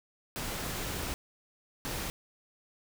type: noise bursts at uneven times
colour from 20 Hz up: pink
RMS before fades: -36 dBFS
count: 2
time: 0.36-1.14 / 1.85-2.1 s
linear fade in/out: 0 ms
effects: none